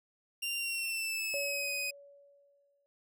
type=tone with pitch glide; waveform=sawtooth; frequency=2779 to 2505 Hz; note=F7 to D#7; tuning=-9 to +11 cents; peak=-30 dBFS; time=0.42-1.91 s; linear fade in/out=10 ms; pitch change=-180 cents; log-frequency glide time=0.56-1.7 s
type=tone with exponential decay; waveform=sine; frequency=566 Hz; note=C#5; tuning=36 cents sharp; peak=-34 dBFS; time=1.34-2.86 s; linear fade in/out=0 ms; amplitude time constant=330 ms
effects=none